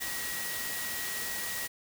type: tone in noise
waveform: sine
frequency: 1909 Hz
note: A#6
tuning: 41 cents sharp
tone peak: -39 dBFS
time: 0-1.68 s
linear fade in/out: 20 ms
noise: white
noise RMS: -36 dBFS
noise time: 0-1.68 s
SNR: -6 dB
effects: none